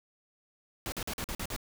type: noise bursts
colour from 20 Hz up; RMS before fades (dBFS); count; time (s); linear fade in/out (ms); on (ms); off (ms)
pink; -36; 7; 0.86-1.563; 0; 61; 46
effects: none